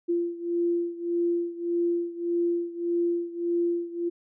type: beating tone pair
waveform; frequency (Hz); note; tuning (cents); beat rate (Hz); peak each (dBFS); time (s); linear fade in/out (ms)
sine; 343.5 / 345.2; F4 / F4; -29 / -20; 1.7; -26 / -29; 0.08-4.1; 20
effects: none